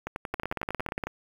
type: two click trains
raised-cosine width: 0.5 ms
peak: -17 / -15 dBFS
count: 12 / 13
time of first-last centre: 0.07-1.07 / 0.34-1.038 s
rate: 11 / 17.2 Hz
effects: 7-bit